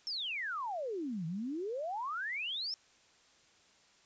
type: exponential two-way sweep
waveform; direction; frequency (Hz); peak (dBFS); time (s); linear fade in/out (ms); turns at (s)
sine; down then up; 5500 to 155.56 to 5500; -35; 0.07-2.74; 0; 1.26
effects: white hiss -65 dBFS RMS until 4.05 s + resampled to 16000 Hz